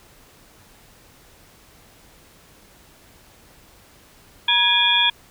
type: tone cluster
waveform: sine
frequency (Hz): 955 / 1665 / 2431 / 3296 / 3487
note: A#5 / G#6 / D#7 / G#7 / A7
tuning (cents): +42 / +4 / -41 / -14 / -16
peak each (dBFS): -23 / -24 / -22 / -18 / -21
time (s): 4.48-5.1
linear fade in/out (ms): 5
effects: pink hiss -51 dBFS RMS until 5.3 s